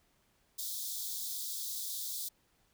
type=high-pass noise; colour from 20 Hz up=white; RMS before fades=-39 dBFS; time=0.58-2.29 s; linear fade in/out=10 ms; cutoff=3400 Hz; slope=96 dB/octave; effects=pink hiss -72 dBFS RMS until 2.73 s